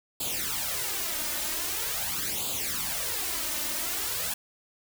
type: noise with flanger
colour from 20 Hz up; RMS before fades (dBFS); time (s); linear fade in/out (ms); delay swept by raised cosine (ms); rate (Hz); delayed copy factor
white; -31; 0.2-4.34; 5; 0.26 to 3.36; 0.44; +0.75
effects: none